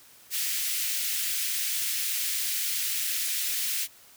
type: high-pass noise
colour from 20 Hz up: white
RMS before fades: -29 dBFS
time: 0.3-3.88 s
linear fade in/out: 50 ms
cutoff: 1900 Hz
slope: 24 dB/octave
effects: white hiss -54 dBFS RMS until 4.16 s